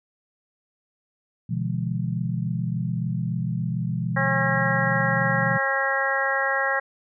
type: chord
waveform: sine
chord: B diminished seventh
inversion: none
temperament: equal with one note detuned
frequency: 123.47 / 146.83 / 170.43 / 207.7 Hz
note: B2 / D3 / F3 / Ab3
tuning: 0 / 0 / -42 / 0 cents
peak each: -27 / -33 / -27 / -33 dBFS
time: 1.49-5.58 s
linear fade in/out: 10 ms
type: harmonic tone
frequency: 271.2 Hz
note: C#4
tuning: 38 cents flat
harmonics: 2 / 3 / 4 / 5 / 6 / 7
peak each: -28 / -29 / -30 / -31 / -26 / -26 dBFS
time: 4.16-6.8 s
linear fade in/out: 10 ms
effects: none